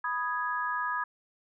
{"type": "chord", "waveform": "sine", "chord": "G# minor", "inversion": "first", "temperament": "equal", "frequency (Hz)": [987.8, 1244.5, 1661.2], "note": ["B5", "D#6", "G#6"], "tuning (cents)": [0, 0, 0], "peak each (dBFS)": -33, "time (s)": [0.04, 1.04], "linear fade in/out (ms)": 5, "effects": []}